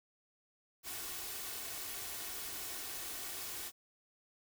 white noise with comb filter, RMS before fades -43 dBFS, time 0.83-3.72 s, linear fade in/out 50 ms, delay 2.7 ms, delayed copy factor +0.5, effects none

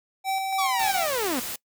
square tone with tremolo, 771 Hz, G5, 29 cents flat, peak -24 dBFS, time 0.24-1.08 s, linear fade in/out 50 ms, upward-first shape square, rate 3.5 Hz, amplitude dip 30%
sawtooth linear sweep, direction down, 1174.7 to 229.1 Hz, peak -21 dBFS, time 0.58-1.4 s, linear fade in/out 10 ms
white noise, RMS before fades -33 dBFS, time 0.79-1.56 s, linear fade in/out 5 ms
effects noise-tail reverb RT60 0.1 s tail -22 dB re dry

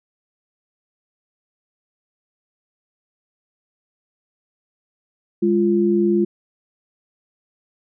sine tone pair together, 204.4 / 346.2 Hz, G#3 / F4, -27 / -15 cents, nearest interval major sixth, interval 912 cents, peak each -18 / -16 dBFS, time 5.42-6.25 s, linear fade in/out 10 ms, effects none

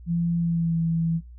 sine tone with pitch glide, 170 to 165.16 Hz, F3 to E3, -46 to +4 cents, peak -21 dBFS, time 0.06-1.21 s, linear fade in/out 50 ms, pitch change -50 cents, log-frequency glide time 0.37-0.78 s, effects noise-tail reverb RT60 0.2 s tail -20 dB re dry + added 60 Hz sine -41 dBFS peak until 1.38 s

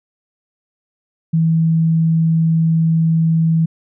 sine tone, 162.7 Hz, E3, 22 cents flat, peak -11 dBFS, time 1.33-3.66 s, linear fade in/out 10 ms, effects none

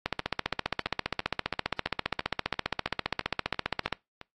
two click trains, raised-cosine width 0.3 ms, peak -11 / -24 dBFS, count 59 / 13, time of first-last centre 0.06-3.927 / 0.2-4.213 s, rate 15 / 2.99 Hz, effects noise-tail reverb RT60 0.2 s tail -24 dB re dry + AAC 32 kbps

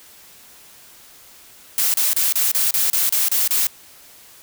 blue noise bursts, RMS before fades -18 dBFS, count 10, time 1.78-3.668 s, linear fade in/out 0 ms, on 160 ms, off 32 ms, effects white hiss -46 dBFS RMS until 4.42 s

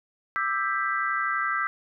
sine chord, E minor seventh, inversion third, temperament just, 1186.7 / 1318.5 / 1582.2 / 1977.8 Hz, D6 / E6 / G6 / B6, +18 / 0 / +16 / +2 cents, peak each -31 / -28 / -29 / -31 dBFS, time 0.36-1.67 s, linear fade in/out 0 ms, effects none

